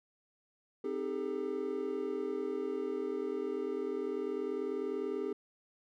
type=chord; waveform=triangle; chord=A half-diminished seventh; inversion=first; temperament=equal with one note detuned; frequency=261.6 / 311.1 / 399.8 / 440 Hz; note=C4 / Eb4 / G4 / A4; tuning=0 / 0 / +34 / 0 cents; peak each=-40 / -40 / -34 / -38 dBFS; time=0.84-5.33 s; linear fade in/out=5 ms; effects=none